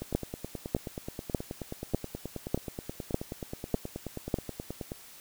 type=two click trains; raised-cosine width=2 ms; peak=-12 / -22 dBFS; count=8 / 47; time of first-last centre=0.15-4.342 / 0.02-4.919 s; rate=1.67 / 9.39 Hz; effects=white hiss -51 dBFS RMS until 5.2 s